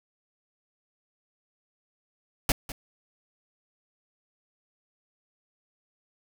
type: noise with echo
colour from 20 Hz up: pink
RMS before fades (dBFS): -22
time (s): 2.49-2.52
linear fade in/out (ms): 2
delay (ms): 200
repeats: 1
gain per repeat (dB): -15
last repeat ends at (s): 2.72
effects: none